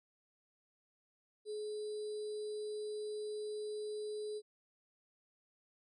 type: tone with sample-and-hold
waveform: sine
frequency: 422.6 Hz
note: G#4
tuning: 30 cents sharp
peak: -38 dBFS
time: 1.45-4.42 s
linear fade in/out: 50 ms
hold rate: 4410 Hz
effects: MP3 48 kbps